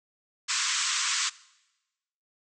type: band-pass noise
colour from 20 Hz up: white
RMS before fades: -28 dBFS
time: 0.48-1.3 s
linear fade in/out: 20 ms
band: 1000 to 8000 Hz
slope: 96 dB/octave
effects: noise-tail reverb RT60 1.0 s tail -21 dB re dry